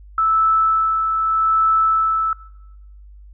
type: tone with tremolo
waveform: sine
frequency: 1313 Hz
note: E6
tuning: 7 cents flat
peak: -12 dBFS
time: 0.18-2.33 s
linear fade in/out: 2 ms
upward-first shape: sine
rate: 0.82 Hz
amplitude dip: 40%
effects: noise-tail reverb RT60 1.0 s tail -21 dB re dry + added 50 Hz sine -39 dBFS peak until 3.33 s